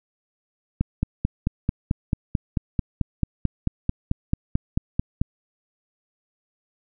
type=click train; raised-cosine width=5 ms; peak=-8 dBFS; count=21; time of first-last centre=0.81-5.215 s; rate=4.54 Hz; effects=none